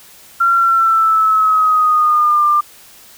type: tone with pitch glide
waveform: sine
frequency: 1371 to 1193.5 Hz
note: F6 to D6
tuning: -32 to +28 cents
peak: -9 dBFS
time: 0.4-2.61 s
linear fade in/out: 10 ms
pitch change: -240 cents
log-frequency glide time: 0.54-2.45 s
effects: white hiss -42 dBFS RMS until 3.17 s